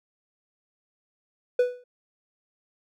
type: tone with exponential decay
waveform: triangle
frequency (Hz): 493.9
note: B4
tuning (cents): 0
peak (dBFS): -13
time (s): 1.59-1.84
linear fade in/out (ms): 5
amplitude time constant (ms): 54
effects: none